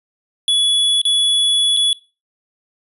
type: tone with dropouts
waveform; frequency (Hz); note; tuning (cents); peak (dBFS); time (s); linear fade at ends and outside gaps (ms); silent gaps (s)
square; 3400; G#7; +40; -13; 0.48-1.93; 1; 1.016-1.052 / 1.766-1.77
effects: noise-tail reverb RT60 0.3 s tail -21 dB re dry + resampled to 32000 Hz